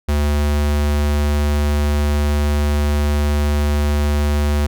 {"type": "tone", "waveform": "square", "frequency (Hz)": 73.42, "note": "D2", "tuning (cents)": 0, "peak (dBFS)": -15, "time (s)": [0.08, 4.67], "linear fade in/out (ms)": 10, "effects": []}